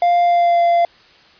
triangle tone with pitch glide, 698.5 to 688.1 Hz, F5 to F5, 0 to -26 cents, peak -9 dBFS, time 0.02-0.85 s, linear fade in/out 2 ms, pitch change -26 cents, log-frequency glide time 0.23-0.61 s, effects white hiss -48 dBFS RMS until 1.39 s + resampled to 11025 Hz

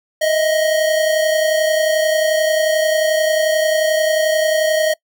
square tone pair together, 624.7 / 656 Hz, D#5 / E5, +7 / -9 cents, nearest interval minor second, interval 84 cents, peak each -15 / -22 dBFS, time 0.21-4.94 s, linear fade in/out 10 ms, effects noise-tail reverb RT60 0.1 s tail -24 dB re dry

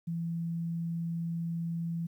sine tone, 167.6 Hz, E3, 29 cents sharp, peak -31 dBFS, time 0.07-2.07 s, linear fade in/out 10 ms, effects 11-bit

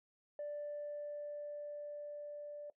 sine tone with level ramp, 587.3 Hz, D5, in tune, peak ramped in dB -38 to -44 dBFS, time 0.39-2.7 s, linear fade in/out 2 ms, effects noise-tail reverb RT60 0.1 s tail -17 dB re dry + tanh soft clip ceiling -37 dBFS

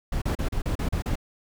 brown noise bursts, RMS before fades -26 dBFS, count 8, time 0.12-1.156 s, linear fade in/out 5 ms, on 98 ms, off 36 ms, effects none

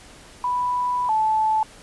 sine tone pair in turn, 987.8 / 870.9 Hz, B5 / A5, 0 / -18 cents, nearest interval major second, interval 218 cents, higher first, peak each -20 / -17 dBFS, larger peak second, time 0.44-1.09 / 1.09-1.63 s, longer first, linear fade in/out 2 ms, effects pink hiss -46 dBFS RMS until 1.82 s + resampled to 24000 Hz

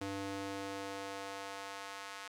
square tone with high-pass filter sweep, 98.4 Hz, G2, 7 cents sharp, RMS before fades -43 dBFS, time 0.01-2.28 s, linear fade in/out 5 ms, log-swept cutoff 220 to 1200 Hz, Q 0.97, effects low-pass 9000 Hz 12 dB/octave + 11-bit

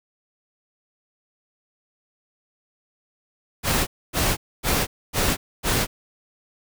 pink noise bursts, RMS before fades -21 dBFS, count 5, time 3.63-5.87 s, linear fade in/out 50 ms, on 240 ms, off 260 ms, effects none

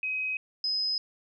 sine tone pair in turn, 2529 / 5058 Hz, D#7 / D#8, +28 / +28 cents, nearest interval octave, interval 1200 cents, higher second, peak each -28 / -26 dBFS, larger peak second, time 0.03-0.37 / 0.64-0.98 s, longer neither, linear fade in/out 2 ms, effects none

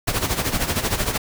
pink noise with tremolo, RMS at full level -20 dBFS, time 0.07-1.18 s, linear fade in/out 10 ms, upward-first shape sine, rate 13 Hz, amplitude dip 70%, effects none

